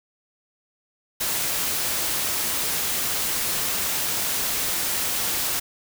white noise, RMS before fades -25 dBFS, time 1.2-5.6 s, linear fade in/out 10 ms, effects none

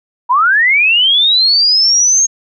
sine linear sweep, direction up, 930 to 6550 Hz, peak -7 dBFS, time 0.29-2.27 s, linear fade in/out 20 ms, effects none

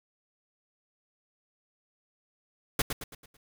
pink noise with echo, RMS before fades -25 dBFS, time 2.79-2.82 s, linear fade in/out 5 ms, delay 110 ms, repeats 5, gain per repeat -7 dB, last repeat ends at 3.37 s, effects none

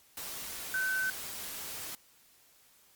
sine tone in noise, 1526 Hz, G6, 47 cents flat, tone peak -29 dBFS, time 0.74-1.1 s, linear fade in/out 2 ms, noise white, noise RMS -41 dBFS, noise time 0.17-1.95 s, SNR +9 dB, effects white hiss -63 dBFS RMS until 2.95 s + Opus 48 kbps

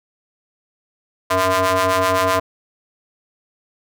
sawtooth ring-modulated tone, 185.8 Hz, F#3, 7 cents sharp, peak -8 dBFS, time 1.3-2.4 s, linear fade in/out 10 ms, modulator 840 Hz, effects none

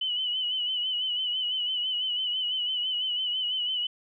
sine tone with vibrato, 2989 Hz, F#7, 17 cents sharp, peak -26 dBFS, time 0.01-3.87 s, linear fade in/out 5 ms, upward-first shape sine, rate 6 Hz, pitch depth 53 cents each way, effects none

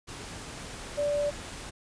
sine tone in noise, 582 Hz, D5, 16 cents flat, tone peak -25 dBFS, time 0.97-1.31 s, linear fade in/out 20 ms, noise pink, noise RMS -41 dBFS, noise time 0.07-1.71 s, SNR +13 dB, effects resampled to 22050 Hz

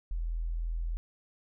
sine tone, 41.5 Hz, E1, 12 cents sharp, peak -30 dBFS, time 0.11-0.97 s, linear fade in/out 0 ms, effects none

